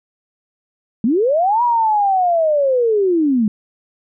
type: linear two-way sweep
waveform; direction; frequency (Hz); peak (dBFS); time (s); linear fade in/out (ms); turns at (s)
sine; up then down; 202.4 to 977 to 202.4; -12; 1.04-3.48; 2; 1.63
effects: none